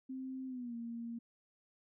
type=tone with pitch glide; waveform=sine; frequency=261.6 to 233.1 Hz; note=C4 to A#3; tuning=0 to 0 cents; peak=-40 dBFS; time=0.09-1.19 s; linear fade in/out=10 ms; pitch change=-200 cents; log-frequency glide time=0.47-0.75 s; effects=none